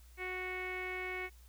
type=tone with low-pass filter; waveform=sawtooth; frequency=368.5 Hz; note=F#4; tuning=7 cents flat; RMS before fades=-40 dBFS; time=0.17-1.3 s; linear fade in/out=50 ms; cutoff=2200 Hz; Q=8.1; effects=added 60 Hz sine -55 dBFS peak until 1.48 s + white hiss -66 dBFS RMS until 1.48 s